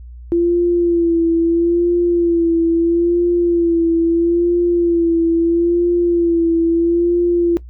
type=tone with vibrato; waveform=sine; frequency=340 Hz; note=F4; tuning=46 cents flat; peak=-11 dBFS; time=0.32-7.57 s; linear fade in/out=0 ms; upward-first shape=sine; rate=0.76 Hz; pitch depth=40 cents each way; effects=noise-tail reverb RT60 0.1 s tail -18 dB re dry + added 60 Hz sine -32 dBFS peak until 7.69 s